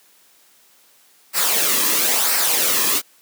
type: noise with flanger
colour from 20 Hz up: white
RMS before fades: -18 dBFS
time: 1.33-3.02 s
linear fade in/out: 50 ms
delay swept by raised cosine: 0.29 to 1.39 ms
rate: 0.99 Hz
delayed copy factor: -0.55
effects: white hiss -54 dBFS RMS until 3.21 s + high-pass 200 Hz 12 dB/octave